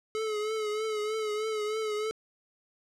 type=tone with vibrato; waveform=square; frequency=430 Hz; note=A4; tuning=40 cents flat; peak=-30 dBFS; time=0.15-2.11 s; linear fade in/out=0 ms; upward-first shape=triangle; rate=3.2 Hz; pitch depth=53 cents each way; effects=low-pass 8000 Hz 12 dB/octave